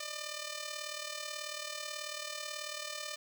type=tone with amplitude modulation; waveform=5% pulse; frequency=600 Hz; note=D5; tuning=37 cents sharp; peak=-25 dBFS; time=0-3.16 s; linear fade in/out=5 ms; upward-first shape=sine; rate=38.3 Hz; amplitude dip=60%; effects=none